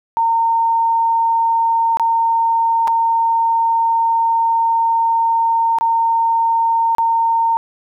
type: tone with dropouts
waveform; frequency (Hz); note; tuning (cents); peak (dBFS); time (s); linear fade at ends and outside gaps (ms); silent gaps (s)
sine; 915; A#5; -32; -12; 0.17-7.57; 0; 1.971-1.997 / 2.874-2.879 / 5.786-5.81 / 6.95-6.983
effects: 9-bit